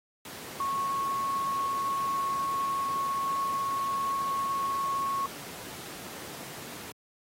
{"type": "tone in noise", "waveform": "sine", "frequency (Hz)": 1100, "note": "C#6", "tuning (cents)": -14, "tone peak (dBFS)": -27, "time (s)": [0.6, 5.26], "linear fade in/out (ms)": 2, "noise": "pink", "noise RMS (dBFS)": -42, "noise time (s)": [0.25, 6.92], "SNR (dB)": 12, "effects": ["high-pass 150 Hz 12 dB/octave", "AAC 48 kbps"]}